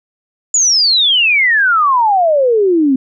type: exponential sweep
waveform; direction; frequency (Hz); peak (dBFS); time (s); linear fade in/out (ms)
sine; down; 7070 to 255.5; -8; 0.54-2.96; 5
effects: none